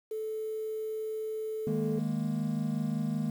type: tone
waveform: sine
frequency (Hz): 435.5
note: A4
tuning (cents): -18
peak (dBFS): -32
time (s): 0.11-1.99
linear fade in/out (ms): 5
type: chord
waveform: triangle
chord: D# suspended fourth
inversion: none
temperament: equal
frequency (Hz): 155.56 / 207.7 / 233.1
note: D#3 / G#3 / A#3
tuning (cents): 0 / 0 / 0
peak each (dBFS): -31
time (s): 1.67-3.3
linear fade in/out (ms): 2
effects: tanh soft clip ceiling -17 dBFS + 9-bit